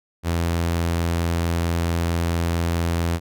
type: tone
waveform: sawtooth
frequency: 84.5 Hz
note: E2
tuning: 43 cents sharp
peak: -16 dBFS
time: 0.23-3.2 s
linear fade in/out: 50 ms
effects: none